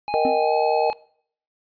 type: tone with pitch glide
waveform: square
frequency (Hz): 830.6 to 848.1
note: G#5 to G#5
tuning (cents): 0 to +36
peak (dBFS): -26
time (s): 0.08-0.93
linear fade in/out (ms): 0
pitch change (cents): +36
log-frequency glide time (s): 0.39-0.54
type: chord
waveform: sine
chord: Eb major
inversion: second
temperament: just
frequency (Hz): 466.7 / 622.3 / 777.8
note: Bb4 / Eb5 / G5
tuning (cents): +2 / 0 / -14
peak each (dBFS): -22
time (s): 0.14-0.9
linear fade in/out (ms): 0
type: tone with exponential decay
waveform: triangle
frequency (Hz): 261.6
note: C4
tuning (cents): 0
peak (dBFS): -18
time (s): 0.25-0.46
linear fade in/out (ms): 1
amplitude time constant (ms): 45
effects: noise-tail reverb RT60 0.6 s tail -23 dB re dry + resampled to 11025 Hz